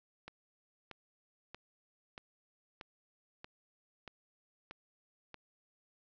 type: click train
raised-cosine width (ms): 0.3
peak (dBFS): -30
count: 9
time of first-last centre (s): 0.28-5.343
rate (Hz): 1.58
effects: resampled to 16000 Hz + 10-bit